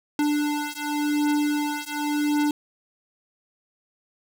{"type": "beating tone pair", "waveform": "square", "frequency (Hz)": [294.8, 295.7], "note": ["D4", "D4"], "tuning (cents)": [7, 12], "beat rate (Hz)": 0.9, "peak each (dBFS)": -26, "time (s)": [0.19, 2.51], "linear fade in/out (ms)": 2, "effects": []}